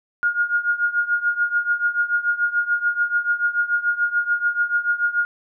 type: tone with tremolo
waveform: sine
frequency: 1426 Hz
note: F6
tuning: 36 cents sharp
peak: -14 dBFS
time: 0.23-5.25 s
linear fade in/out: 0 ms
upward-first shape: triangle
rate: 6.9 Hz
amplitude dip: 90%
effects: none